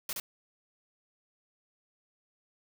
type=noise with echo; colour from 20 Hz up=white; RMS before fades=-35 dBFS; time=0.09-0.13 s; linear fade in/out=2 ms; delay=70 ms; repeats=1; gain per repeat=-2 dB; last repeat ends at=0.2 s; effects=none